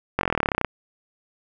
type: slowing click train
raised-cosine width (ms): 0.5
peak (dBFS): -5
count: 18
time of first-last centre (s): 0.19-0.647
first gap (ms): 21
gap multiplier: 1.03
effects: none